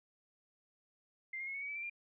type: tone with pitch steps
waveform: sine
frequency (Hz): 2093 / 2133 / 2174 / 2216 / 2259 / 2302 / 2347 / 2392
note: C7 / C7 / C#7 / C#7 / C#7 / D7 / D7 / D7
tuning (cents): 0 / +33 / -34 / -1 / +32 / -35 / -2 / +31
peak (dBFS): -39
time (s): 1.33-1.898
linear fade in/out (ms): 5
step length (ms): 71
effects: none